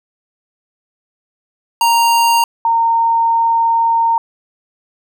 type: tone pair in turn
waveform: square / sine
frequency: 931 / 918.7 Hz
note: A#5 / A#5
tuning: -2 / -25 cents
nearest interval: unison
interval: 23 cents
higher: first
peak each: -10 dBFS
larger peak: neither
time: 1.81-2.44 / 2.65-4.18 s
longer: second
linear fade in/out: 2 ms
effects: none